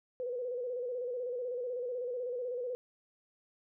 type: tone with vibrato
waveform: sine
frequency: 493.9 Hz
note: B4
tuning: in tune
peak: -34 dBFS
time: 0.2-2.75 s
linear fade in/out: 0 ms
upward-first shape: square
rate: 16 Hz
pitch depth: 51 cents each way
effects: none